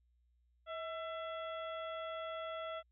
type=harmonic tone with a mistuned harmonic; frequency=670 Hz; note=E5; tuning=28 cents sharp; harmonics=1 / 2 / 3 / 4 / 5; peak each=-42 / -45 / -53 / -58 / -53 dBFS; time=0.66-2.83 s; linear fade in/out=50 ms; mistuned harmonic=1; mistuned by=-68 cents; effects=added 60 Hz sine -70 dBFS peak until 2.91 s